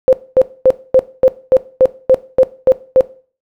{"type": "tone bursts", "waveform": "sine", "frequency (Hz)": 520, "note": "C5", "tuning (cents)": -11, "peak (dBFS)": -4, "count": 11, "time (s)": [0.08, 3.008], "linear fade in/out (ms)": 0, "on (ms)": 48, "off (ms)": 240, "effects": ["noise-tail reverb RT60 0.4 s tail -17 dB re dry"]}